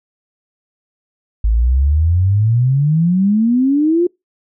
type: exponential sweep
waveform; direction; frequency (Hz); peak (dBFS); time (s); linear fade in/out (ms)
sine; up; 51.91 to 360; -10; 1.44-4.07; 5
effects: noise-tail reverb RT60 0.2 s tail -26 dB re dry